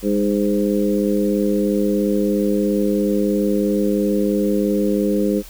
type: harmonic tone with a mistuned harmonic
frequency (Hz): 103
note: G#2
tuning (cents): -14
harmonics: 2 / 3 / 4 / 5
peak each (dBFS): -19 / -21 / -22 / -23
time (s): 0.02-5.43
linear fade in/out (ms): 50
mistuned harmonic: 2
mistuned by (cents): -24
effects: added 42 Hz sine -38 dBFS peak until 5.49 s + white hiss -42 dBFS RMS until 5.49 s